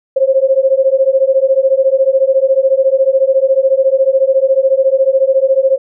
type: beating tone pair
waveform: sine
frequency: 527 / 541 Hz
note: C5 / C#5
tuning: +12 / -42 cents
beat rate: 14 Hz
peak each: -11 dBFS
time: 0.16-5.78 s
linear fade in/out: 10 ms
effects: none